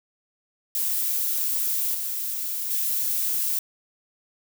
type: noise with level steps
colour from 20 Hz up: violet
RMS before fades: -25 / -29 / -25 dBFS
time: 0.75-3.59 s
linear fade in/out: 2 ms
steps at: 1.94 / 2.7 s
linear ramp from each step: 10 ms
effects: none